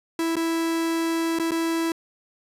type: tone with dropouts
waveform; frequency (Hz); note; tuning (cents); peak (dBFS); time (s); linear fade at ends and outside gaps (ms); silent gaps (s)
45% pulse; 329.6; E4; 0; -22; 0.19-1.92; 2; 0.356-0.366 / 1.388-1.397 / 1.509-1.517
effects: resampled to 32000 Hz + 9-bit